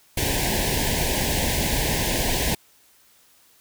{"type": "band-stop noise", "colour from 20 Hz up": "pink", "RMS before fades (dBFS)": -23, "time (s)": [0.17, 2.55], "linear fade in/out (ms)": 5, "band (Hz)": [1000, 1600], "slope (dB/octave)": 96, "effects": ["white hiss -57 dBFS RMS until 3.6 s"]}